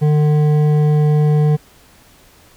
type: tone with hard clipping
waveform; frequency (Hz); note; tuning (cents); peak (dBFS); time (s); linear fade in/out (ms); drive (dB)
sine; 150.3; D3; +40; -12; 0.01-1.57; 20; 9
effects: pink hiss -48 dBFS RMS until 2.56 s